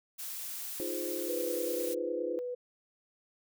blue noise, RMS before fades -40 dBFS, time 0.18-1.95 s, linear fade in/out 20 ms
sine chord, F minor seventh, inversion third, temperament equal, 311.1 / 349.2 / 415.3 / 523.3 Hz, Eb4 / F4 / Ab4 / C5, 0 / 0 / 0 / 0 cents, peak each -41 / -37 / -42 / -40 dBFS, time 0.8-2.39 s, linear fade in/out 0 ms
sine tone, 493.5 Hz, B4, 1 cent flat, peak -34 dBFS, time 1.28-2.55 s, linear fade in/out 10 ms
effects none

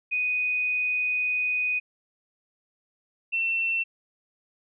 sine tone pair in turn, 2489 / 2695 Hz, D#7 / E7, 0 / +38 cents, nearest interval minor second, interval 138 cents, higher second, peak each -23 dBFS, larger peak neither, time 0.11-1.8 / 3.32-3.84 s, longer first, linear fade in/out 20 ms, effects none

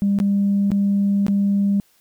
sine tone with dropouts, 200 Hz, G3, 35 cents sharp, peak -14 dBFS, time 0.02-1.8 s, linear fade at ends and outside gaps 0 ms, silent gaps 0.188-0.201 / 0.705-0.717 / 1.266-1.282 s, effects tanh soft clip ceiling -11 dBFS + white hiss -59 dBFS RMS until 2 s

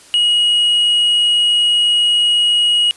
triangle tone, 2897 Hz, F#7, 37 cents flat, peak -9 dBFS, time 0.14-2.91 s, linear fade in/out 0 ms, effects white hiss -43 dBFS RMS until 2.96 s + resampled to 24000 Hz

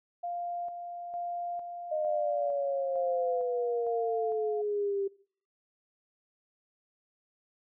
sine tone with tremolo, 698.5 Hz, F5, in tune, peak -32 dBFS, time 0.23-4.62 s, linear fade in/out 10 ms, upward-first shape square, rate 1.1 Hz, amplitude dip 45%
sine exponential sweep, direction down, 622.3 to 392 Hz, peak -28 dBFS, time 1.91-5.08 s, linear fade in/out 10 ms
effects noise-tail reverb RT60 0.5 s tail -22 dB re dry

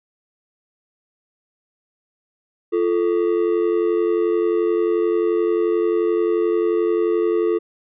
triangle ring-modulated tone, 392 Hz, G4, in tune, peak -11 dBFS, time 2.72-7.59 s, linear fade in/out 20 ms, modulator 45.7 Hz, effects resampled to 8000 Hz

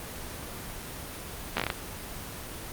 slowing click train, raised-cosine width 0.3 ms, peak -10 dBFS, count 7, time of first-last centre 1.57-1.702 s, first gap 12 ms, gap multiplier 1.24, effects pink hiss -39 dBFS RMS until 2.72 s + Opus 24 kbps

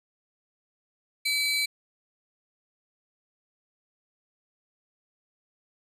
40% pulse tone pair together, 2294 / 4056 Hz, D7 / B7, -41 / +45 cents, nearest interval minor seventh, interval 986 cents, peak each -26 dBFS, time 1.25-1.66 s, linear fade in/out 10 ms, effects resampled to 32000 Hz

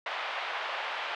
pink band-pass noise, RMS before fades -35 dBFS, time 0.06-1.15 s, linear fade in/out 2 ms, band 660 to 3300 Hz, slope 24 dB/octave, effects none

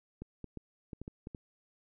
clicks, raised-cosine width 3 ms, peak -29 dBFS, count 8, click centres 0.22 / 0.443 / 0.573 / 0.932 / 1.016 / 1.079 / 1.271 / 1.348 s, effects none

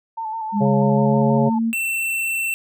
sine tone with vibrato, 887 Hz, A5, 14 cents sharp, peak -24 dBFS, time 0.17-1.59 s, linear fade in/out 10 ms, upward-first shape square, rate 6.2 Hz, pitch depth 34 cents each way
sine tone with pitch glide, 205.2 to 227.7 Hz, G#3 to A#3, -21 to -40 cents, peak -17 dBFS, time 0.52-1.74 s, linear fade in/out 50 ms, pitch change +181 cents, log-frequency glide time 0.82-1.58 s
harmonic tone, 138.59 Hz, C#3, in tune, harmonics 1 / 3 / 4 / 5, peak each -19 / -23 / -22 / -27 dBFS, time 0.6-1.5 s, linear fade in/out 20 ms
square tone, 2688 Hz, E7, 33 cents sharp, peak -21 dBFS, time 1.73-2.54 s, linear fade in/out 0 ms
effects none

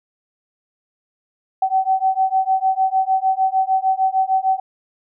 sine beating tone pair, 759 / 765.6 Hz, F#5 / G5, +44 / -41 cents, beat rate 6.6 Hz, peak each -18 dBFS, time 1.62-4.6 s, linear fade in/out 5 ms, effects none

